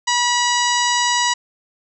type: harmonic tone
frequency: 970 Hz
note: B5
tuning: 31 cents flat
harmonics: 1 / 2 / 3 / 4 / 5 / 6 / 7 / 8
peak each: -19 / -22 / -24 / -25 / -26 / -27 / -27 / -28 dBFS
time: 0.07-1.34 s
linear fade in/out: 10 ms
effects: none